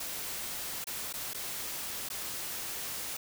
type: noise with dropouts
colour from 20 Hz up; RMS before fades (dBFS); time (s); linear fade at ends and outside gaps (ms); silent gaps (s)
white; -38; 0-3.17; 5; 0.843-0.869 / 1.128-1.137 / 1.335-1.344 / 2.089-2.1
effects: none